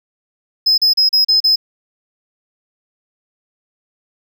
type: tone bursts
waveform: triangle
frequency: 5100 Hz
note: D#8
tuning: 42 cents sharp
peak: -8 dBFS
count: 6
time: 0.66-1.56 s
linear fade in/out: 10 ms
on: 120 ms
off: 36 ms
effects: none